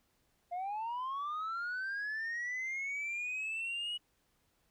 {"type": "linear sweep", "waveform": "sine", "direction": "up", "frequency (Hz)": [689, 2927], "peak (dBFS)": -33, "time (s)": [0.51, 3.98], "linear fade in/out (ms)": 20, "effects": ["tanh soft clip ceiling -34 dBFS", "pink hiss -75 dBFS RMS until 4.7 s"]}